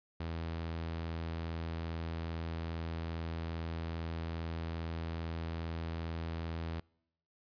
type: tone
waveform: sawtooth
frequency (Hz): 82.41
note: E2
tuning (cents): 0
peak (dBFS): -33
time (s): 0.2-6.8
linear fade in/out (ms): 5
effects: noise-tail reverb RT60 0.8 s tail -26 dB re dry + resampled to 11025 Hz